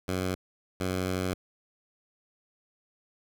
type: tone bursts at uneven times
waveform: 10% pulse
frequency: 92.5 Hz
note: F#2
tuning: in tune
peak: -20 dBFS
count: 2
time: 0.08-0.35 / 0.8-1.34 s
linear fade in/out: 5 ms
effects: none